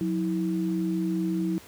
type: tone pair together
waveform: sine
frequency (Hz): 181.95 / 324.2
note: F#3 / E4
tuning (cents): -29 / -29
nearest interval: minor seventh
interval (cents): 1000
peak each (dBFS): -27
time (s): 0.01-1.58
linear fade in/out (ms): 0
effects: pink hiss -49 dBFS RMS until 1.67 s + high-pass 80 Hz 12 dB/octave